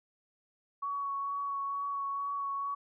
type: tone with vibrato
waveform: sine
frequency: 1119 Hz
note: C#6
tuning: 16 cents sharp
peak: -32 dBFS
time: 0.82-2.75 s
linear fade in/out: 10 ms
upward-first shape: sine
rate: 2.2 Hz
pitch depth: 13 cents each way
effects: none